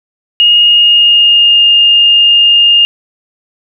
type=tone with pitch glide; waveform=sine; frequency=2859 to 2826 Hz; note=F7 to F7; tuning=+40 to +20 cents; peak=-3 dBFS; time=0.4-2.85 s; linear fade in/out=0 ms; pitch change=-20 cents; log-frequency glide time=0.6-1.64 s; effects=none